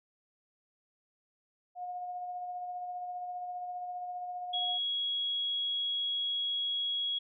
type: tone with tremolo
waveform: sine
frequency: 719 Hz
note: F#5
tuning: 50 cents flat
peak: -35 dBFS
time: 1.75-4.79 s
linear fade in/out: 50 ms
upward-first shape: sine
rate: 15 Hz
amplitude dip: 30%
type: tone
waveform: sine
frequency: 3322 Hz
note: G#7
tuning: in tune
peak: -30 dBFS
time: 4.53-7.19 s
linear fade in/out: 10 ms
effects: none